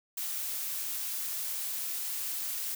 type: noise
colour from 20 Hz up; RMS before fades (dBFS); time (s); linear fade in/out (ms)
blue; -35; 0.17-2.75; 5
effects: none